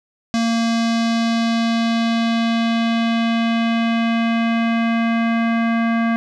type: tone with low-pass filter sweep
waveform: square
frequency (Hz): 229.7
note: A#3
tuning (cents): -25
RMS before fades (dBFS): -18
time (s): 0.34-6.16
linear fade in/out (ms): 0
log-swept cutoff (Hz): 5600 to 1900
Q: 1.8
effects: none